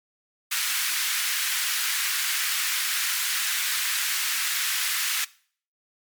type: high-pass noise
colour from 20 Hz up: pink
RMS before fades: -26 dBFS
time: 0.51-5.25 s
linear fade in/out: 10 ms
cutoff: 1500 Hz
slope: 24 dB/octave
effects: noise-tail reverb RT60 0.5 s tail -21 dB re dry + MP3 96 kbps